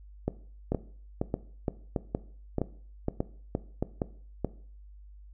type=two click trains; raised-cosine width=2 ms; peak=-14 / -14 dBFS; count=7 / 9; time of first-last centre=0.72-4.447 / 0.28-4.018 s; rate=1.61 / 2.14 Hz; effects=noise-tail reverb RT60 0.5 s tail -17 dB re dry + added 50 Hz sine -47 dBFS peak until 5.33 s